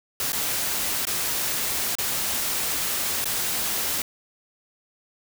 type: noise with dropouts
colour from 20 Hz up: white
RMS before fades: -26 dBFS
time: 0.2-4.02 s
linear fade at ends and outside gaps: 2 ms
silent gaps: 0.321-0.33 / 1.053-1.069 / 1.953-1.985 / 3.244-3.255 s
effects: none